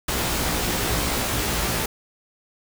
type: noise with comb filter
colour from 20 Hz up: pink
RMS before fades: -24 dBFS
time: 0.08-1.86 s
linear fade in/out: 5 ms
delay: 17 ms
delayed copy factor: +0.8
effects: none